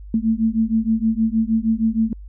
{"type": "beating tone pair", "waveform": "sine", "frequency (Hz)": [220, 226.4], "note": ["A3", "A3"], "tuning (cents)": [0, 50], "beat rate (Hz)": 6.4, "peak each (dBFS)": -19, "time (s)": [0.14, 2.13], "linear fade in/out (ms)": 2, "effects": ["added 50 Hz sine -34 dBFS peak until 2.28 s"]}